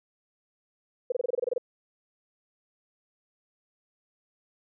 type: tone bursts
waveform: sine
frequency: 493.9 Hz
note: B4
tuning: in tune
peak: -23 dBFS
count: 11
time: 1.1-1.581 s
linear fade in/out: 5 ms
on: 21 ms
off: 25 ms
effects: none